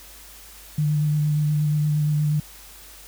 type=tone with vibrato; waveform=sine; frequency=150.2 Hz; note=D3; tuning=39 cents sharp; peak=-18 dBFS; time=0.78-2.4 s; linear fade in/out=5 ms; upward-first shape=square; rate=8.5 Hz; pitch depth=14 cents each way; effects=added 50 Hz sine -49 dBFS peak until 3.07 s + white hiss -45 dBFS RMS until 3.07 s